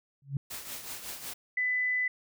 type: tone with exponential growth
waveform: sine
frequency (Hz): 138.59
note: C#3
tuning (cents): 0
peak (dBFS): -24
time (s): 0.22-0.37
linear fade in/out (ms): 2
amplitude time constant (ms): 32
type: noise with tremolo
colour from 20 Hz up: white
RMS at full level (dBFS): -38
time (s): 0.5-1.34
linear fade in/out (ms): 10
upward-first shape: triangle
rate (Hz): 5.4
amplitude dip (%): 65
type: tone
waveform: sine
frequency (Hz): 2000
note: B6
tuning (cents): +21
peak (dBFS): -26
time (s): 1.57-2.08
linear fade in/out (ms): 5
effects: none